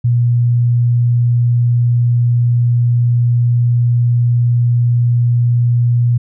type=tone; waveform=sine; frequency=120.2 Hz; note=B2; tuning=46 cents flat; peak=-9 dBFS; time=0.04-6.18 s; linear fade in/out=10 ms; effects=none